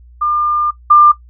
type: tone pair in turn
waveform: sine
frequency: 1200 / 1194.6 Hz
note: D6 / D6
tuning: +37 / +29 cents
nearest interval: unison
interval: 8 cents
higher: first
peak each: -12 / -3 dBFS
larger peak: second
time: 0.21-0.71 / 0.9-1.12 s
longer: first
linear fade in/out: 10 ms
effects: noise-tail reverb RT60 0.1 s tail -17 dB re dry + added 60 Hz sine -38 dBFS peak until 1.29 s